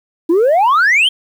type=exponential sweep; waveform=sine; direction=up; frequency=315.1 to 3237 Hz; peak=-6 dBFS; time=0.29-1.09 s; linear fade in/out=10 ms; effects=tanh soft clip ceiling -7 dBFS + 7-bit